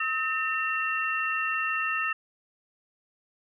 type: tone cluster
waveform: sine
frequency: 1284 / 1809 / 2723 Hz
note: E6 / A6 / F7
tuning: -46 / +48 / -44 cents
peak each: -30 dBFS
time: 0-2.13 s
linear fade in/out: 5 ms
effects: none